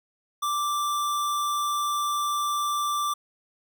square tone, 1174.7 Hz, D6, in tune, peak -25 dBFS, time 0.42-3.14 s, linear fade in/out 10 ms, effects none

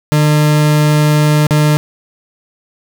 40% pulse tone with dropouts, 150.5 Hz, D3, 43 cents sharp, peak -7 dBFS, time 0.12-1.77 s, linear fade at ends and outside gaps 0 ms, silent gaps 1.468-1.508 s, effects none

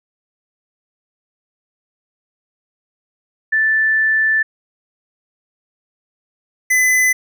sine / square tone pair in turn, 1760 / 2014 Hz, A6 / B6, 0 / +33 cents, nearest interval major second, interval 233 cents, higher second, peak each -12 dBFS, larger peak neither, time 3.52-4.43 / 6.7-7.13 s, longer first, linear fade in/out 10 ms, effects none

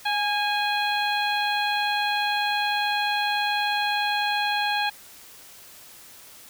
harmonic tone with a mistuned harmonic, 830.6 Hz, G#5, in tune, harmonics 1 / 2 / 3 / 4 / 5, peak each -25 / -28 / -30 / -31 / -32 dBFS, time 0.05-4.9 s, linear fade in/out 10 ms, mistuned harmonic 2, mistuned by -28 cents, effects white hiss -47 dBFS RMS until 6.49 s

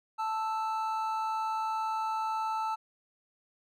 triangle tone pair together, 880.5 / 1318.5 Hz, A5 / E6, +1 / 0 cents, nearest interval perfect fifth, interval 699 cents, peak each -29 / -33 dBFS, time 0.18-2.76 s, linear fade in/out 20 ms, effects none

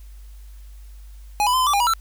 square tone with pitch steps, 832 / 993 / 1030 / 1021 / 1164 / 808 / 966 / 1338 Hz, G#5 / B5 / C6 / C6 / D6 / G#5 / B5 / E6, +3 / +9 / -28 / -43 / -16 / -48 / -39 / +25 cents, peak -17 dBFS, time 1.4-1.936 s, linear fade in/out 0 ms, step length 67 ms, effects added 50 Hz sine -38 dBFS peak until 2 s + white hiss -57 dBFS RMS until 2 s

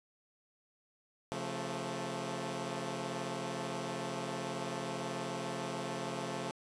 10% pulse chord, Db augmented, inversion none, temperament equal with one note detuned, 135.58 / 174.61 / 220 Hz, Db3 / F3 / A3, -38 / 0 / 0 cents, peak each -33 dBFS, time 1.32-6.51 s, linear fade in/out 0 ms, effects resampled to 22050 Hz

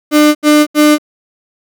35% pulse tone bursts, 299.8 Hz, D4, 36 cents sharp, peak -3 dBFS, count 3, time 0.11-0.984 s, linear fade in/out 50 ms, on 240 ms, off 77 ms, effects none

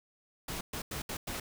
pink noise bursts at uneven times, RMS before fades -38 dBFS, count 5, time 0.48-0.61 / 0.73-0.82 / 0.91-1.02 / 1.09-1.17 / 1.27-1.4 s, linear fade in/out 5 ms, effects none

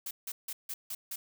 blue noise bursts, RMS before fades -38 dBFS, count 6, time 0.06-1.16 s, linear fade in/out 5 ms, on 50 ms, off 160 ms, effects none

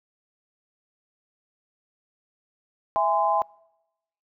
sine chord, E augmented, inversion none, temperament just, 659.3 / 824.1 / 1030.1 Hz, E5 / G#5 / B#5, 0 / -14 / -27 cents, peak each -25 / -23 / -24 dBFS, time 2.96-3.42 s, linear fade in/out 0 ms, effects noise-tail reverb RT60 0.9 s tail -25 dB re dry

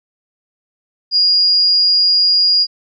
sine tone, 4857 Hz, D#8, 43 cents flat, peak -9 dBFS, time 1.11-2.67 s, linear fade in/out 50 ms, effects none

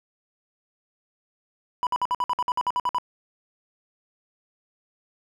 triangle tone bursts, 987.8 Hz, B5, in tune, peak -19 dBFS, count 13, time 1.83-2.984 s, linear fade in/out 0 ms, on 38 ms, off 55 ms, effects none

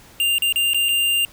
square tone with dropouts, 2794 Hz, F7, in tune, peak -17 dBFS, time 0.2-1.25 s, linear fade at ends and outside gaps 1 ms, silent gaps 0.383-0.421 / 0.525-0.559 / 0.734-0.745 / 0.886-0.89 s, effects pink hiss -47 dBFS RMS until 1.32 s

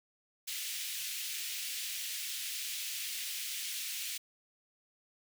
pink high-pass noise, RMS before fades -39 dBFS, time 0.47-4.18 s, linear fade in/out 10 ms, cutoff 2400 Hz, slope 24 dB/octave, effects none

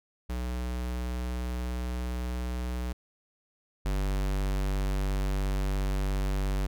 square tone pair in turn, 61.4 / 48.52 Hz, B1 / G1, -9 / -17 cents, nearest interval major third, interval 408 cents, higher first, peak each -31 / -27 dBFS, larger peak second, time 0.29-2.93 / 3.85-6.67 s, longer second, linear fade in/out 10 ms, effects none

